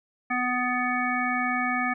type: harmonic tone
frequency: 248.8 Hz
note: B3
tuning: 13 cents sharp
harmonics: 1 / 3 / 5 / 7 / 9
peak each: -30 / -30 / -30 / -30 / -30 dBFS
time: 0.3-1.94 s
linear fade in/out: 10 ms
effects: none